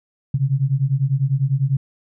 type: beating tone pair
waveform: sine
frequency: 130.81 / 140.81 Hz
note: C3 / C#3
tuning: 0 / +27 cents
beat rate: 10 Hz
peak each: -19 dBFS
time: 0.34-1.77 s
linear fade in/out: 5 ms
effects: none